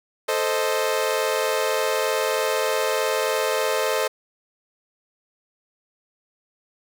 sawtooth chord, A diminished, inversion none, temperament equal, 440 / 523.3 / 622.3 Hz, A4 / C5 / Eb5, 0 / 0 / 0 cents, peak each -21 / -21 / -22 dBFS, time 0.28-4.08 s, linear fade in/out 10 ms, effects none

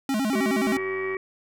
square tone with vibrato, 240.8 Hz, B3, 44 cents flat, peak -23 dBFS, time 0.09-0.77 s, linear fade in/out 2 ms, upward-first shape square, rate 9.5 Hz, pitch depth 210 cents each way
harmonic tone, 380.3 Hz, F#4, 48 cents sharp, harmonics 1 / 3 / 5 / 6, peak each -27 / -37 / -34 / -36 dBFS, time 0.33-1.17 s, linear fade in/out 2 ms
click train, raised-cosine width 0.5 ms, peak -26 dBFS, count 49, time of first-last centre 0.65-1.147 s, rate 96.5 Hz
effects none

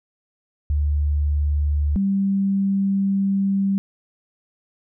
sine tone pair in turn, 73.42 / 196.01 Hz, D2 / G3, 0 / 0 cents, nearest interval octave + perfect fourth, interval 1700 cents, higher second, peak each -17 dBFS, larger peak neither, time 0.7-1.96 / 1.96-3.78 s, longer second, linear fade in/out 0 ms, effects none

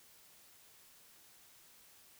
silence, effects white hiss -62 dBFS RMS until 2.19 s

